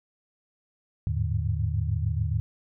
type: tone cluster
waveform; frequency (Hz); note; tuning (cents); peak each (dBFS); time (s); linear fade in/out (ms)
sine; 80.4 / 101.3 / 108.3 / 148.4; E2 / G#2 / A2 / D3; -43 / -43 / -27 / +18; -28 / -32 / -28 / -32; 1.07-2.4; 0
effects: none